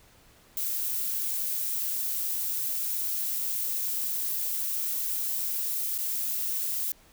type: noise with dropouts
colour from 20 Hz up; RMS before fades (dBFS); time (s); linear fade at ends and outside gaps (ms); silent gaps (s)
violet; -30; 0.57-6.92; 1; 5.98-5.986
effects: pink hiss -58 dBFS RMS until 7.12 s